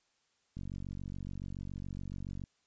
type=click train; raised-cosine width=5 ms; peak=-30 dBFS; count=89; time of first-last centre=0.57-2.438 s; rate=47.1 Hz; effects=white hiss -75 dBFS RMS until 2.66 s + resampled to 16000 Hz